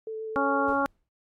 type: tone with vibrato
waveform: sine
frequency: 440 Hz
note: A4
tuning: in tune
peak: -32 dBFS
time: 0.07-0.73 s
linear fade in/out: 2 ms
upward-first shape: sine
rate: 7.6 Hz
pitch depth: 10 cents each way
type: harmonic tone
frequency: 277.9 Hz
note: C#4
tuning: 4 cents sharp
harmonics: 1 / 2 / 3 / 4 / 5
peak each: -29 / -29 / -29 / -29 / -29 dBFS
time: 0.36-0.86 s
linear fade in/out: 0 ms
type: noise with exponential decay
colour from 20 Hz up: brown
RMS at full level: -41 dBFS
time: 0.68-1.09 s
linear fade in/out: 2 ms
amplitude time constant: 87 ms
effects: AAC 48 kbps